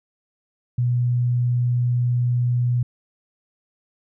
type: tone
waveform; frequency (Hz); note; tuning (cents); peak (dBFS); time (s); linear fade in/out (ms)
sine; 122.3; B2; -16; -17; 0.78-2.83; 5
effects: none